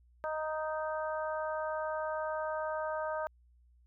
harmonic tone, 311.1 Hz, D#4, in tune, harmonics 2 / 3 / 4 / 5, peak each -35 / -39 / -41 / -43 dBFS, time 0.24-3.27 s, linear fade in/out 0 ms, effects added 60 Hz sine -61 dBFS peak until 3.86 s

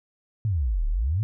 sine exponential two-way sweep, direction down then up, 116.54 to 34 to 116.54 Hz, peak -21 dBFS, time 0.45-1.23 s, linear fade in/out 0 ms, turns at 0.87 s, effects none

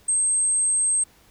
sine tone, 8372 Hz, C9, in tune, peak -16 dBFS, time 0.08-1.04 s, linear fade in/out 10 ms, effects tanh soft clip ceiling -17 dBFS + pink hiss -56 dBFS RMS until 1.3 s

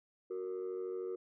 sine tone pair together, 370 / 463.2 Hz, F#4 / A#4, 0 / -11 cents, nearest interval major third, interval 389 cents, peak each -37 / -39 dBFS, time 0.3-1.16 s, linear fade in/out 10 ms, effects tanh soft clip ceiling -34 dBFS

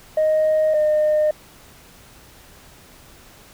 sine tone pair in turn, 622.3 / 609.5 Hz, D#5 / D#5, 0 / -36 cents, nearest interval unison, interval 36 cents, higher first, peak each -13 dBFS, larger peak neither, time 0.17-0.74 / 0.74-1.31 s, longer neither, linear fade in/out 5 ms, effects tanh soft clip ceiling -12 dBFS + pink hiss -47 dBFS RMS until 3.53 s

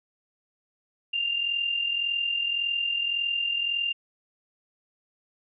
sine tone with amplitude modulation, 2794 Hz, F7, in tune, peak -22 dBFS, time 1.13-3.93 s, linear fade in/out 10 ms, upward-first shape sine, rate 41.8 Hz, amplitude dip 55%, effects none

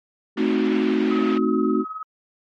sine chord, A diminished seventh, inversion none, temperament equal, 220 / 261.6 / 311.1 / 370 Hz, A3 / C4 / Eb4 / Gb4, 0 / 0 / 0 / 0 cents, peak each -23 dBFS, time 0.36-1.85 s, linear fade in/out 50 ms
white band-pass noise, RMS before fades -34 dBFS, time 0.37-1.38 s, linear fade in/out 5 ms, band 210 to 2900 Hz, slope 24 dB/octave
sine tone with tremolo, 1274 Hz, D#6, 41 cents sharp, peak -26 dBFS, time 1.11-2.03 s, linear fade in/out 2 ms, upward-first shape triangle, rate 19 Hz, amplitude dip 75%
effects MP3 48 kbps

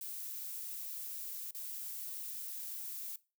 violet noise with dropouts, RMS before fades -43 dBFS, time 0.01-3.16 s, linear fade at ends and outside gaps 2 ms, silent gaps 1.509-1.547 s, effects noise-tail reverb RT60 0.3 s tail -20 dB re dry

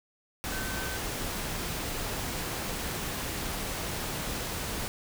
sine tone in noise, 1533 Hz, G6, 39 cents flat, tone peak -38 dBFS, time 0.52-0.97 s, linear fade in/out 0 ms, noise pink, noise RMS -34 dBFS, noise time 0.44-4.88 s, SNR -7 dB, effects none

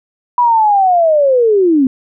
sine linear sweep, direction down, 987.8 to 251.6 Hz, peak -7 dBFS, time 0.38-1.87 s, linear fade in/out 2 ms, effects none

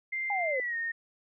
sine tone with pitch glide, 2093 to 1843.2 Hz, C7 to A#6, 0 to -20 cents, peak -30 dBFS, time 0.12-0.92 s, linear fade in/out 10 ms, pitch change -220 cents, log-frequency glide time 0.51-0.76 s
sine linear sweep, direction down, 830.6 to 493.3 Hz, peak -29 dBFS, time 0.3-0.6 s, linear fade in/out 2 ms
effects none

